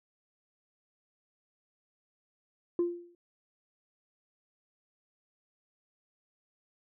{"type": "tone with exponential decay", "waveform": "sine", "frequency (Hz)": 347.2, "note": "F4", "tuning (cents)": -10, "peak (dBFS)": -21, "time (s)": [2.79, 3.15], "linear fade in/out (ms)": 2, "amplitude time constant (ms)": 77, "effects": ["tanh soft clip ceiling -22 dBFS"]}